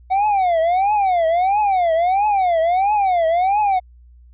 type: tone with vibrato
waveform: triangle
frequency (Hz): 740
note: F#5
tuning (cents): 0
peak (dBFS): -12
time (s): 0.1-3.8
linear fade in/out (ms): 20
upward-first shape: triangle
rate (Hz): 1.5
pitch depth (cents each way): 260
effects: added 60 Hz sine -43 dBFS peak until 4.33 s + resampled to 8000 Hz